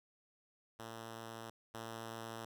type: tone pair in turn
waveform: 5% pulse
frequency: 113.5 / 113.5 Hz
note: A#2 / A#2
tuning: -46 / -46 cents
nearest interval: unison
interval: 0 cents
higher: neither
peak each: -35 / -33 dBFS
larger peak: second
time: 0.79-1.5 / 1.74-2.45 s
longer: neither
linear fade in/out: 5 ms
effects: none